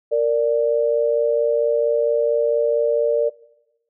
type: tone pair together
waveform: sine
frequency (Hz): 462.9 / 587.3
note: A#4 / D5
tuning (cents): -12 / 0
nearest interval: major third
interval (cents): 412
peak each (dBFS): -18 / -18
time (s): 0.11-3.3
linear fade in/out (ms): 20
effects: noise-tail reverb RT60 0.9 s tail -19 dB re dry